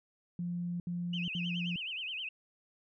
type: tone bursts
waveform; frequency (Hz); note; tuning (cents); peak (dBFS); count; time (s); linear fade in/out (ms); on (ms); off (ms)
sine; 174.61; F3; 0; -33; 3; 0.39-1.76; 2; 410; 70
type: tone with vibrato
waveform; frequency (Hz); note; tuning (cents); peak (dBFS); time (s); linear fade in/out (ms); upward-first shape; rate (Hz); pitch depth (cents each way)
sine; 2794; F7; 0; -36; 1.13-2.29; 5; sine; 9.5; 200
effects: tanh soft clip ceiling -24 dBFS